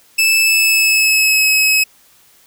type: tone with pitch glide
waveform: sawtooth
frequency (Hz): 2627 to 2563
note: E7 to E7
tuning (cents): -7 to -49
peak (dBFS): -7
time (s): 0.18-1.84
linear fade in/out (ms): 10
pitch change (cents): -42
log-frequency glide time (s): 0.41-1.49
effects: white hiss -50 dBFS RMS until 2.46 s